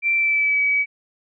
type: tone with pitch glide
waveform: sine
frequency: 2349 to 2277 Hz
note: D7 to C#7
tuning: 0 to +46 cents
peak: -16 dBFS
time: 0.02-0.86 s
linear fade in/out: 50 ms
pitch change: -54 cents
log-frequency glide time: 0.13-0.62 s
effects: none